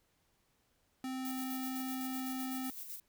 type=tone; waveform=square; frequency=260 Hz; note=C4; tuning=11 cents flat; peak=-38 dBFS; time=1.04-2.7 s; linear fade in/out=2 ms
type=noise with tremolo; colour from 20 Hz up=violet; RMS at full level=-44 dBFS; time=1.25-3 s; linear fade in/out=2 ms; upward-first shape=square; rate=7.9 Hz; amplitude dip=45%
effects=pink hiss -75 dBFS RMS until 3.08 s